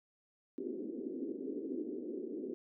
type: band-pass noise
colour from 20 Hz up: pink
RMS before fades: -41 dBFS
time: 0.58-2.54 s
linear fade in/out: 0 ms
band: 250 to 420 Hz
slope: 48 dB/octave
effects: none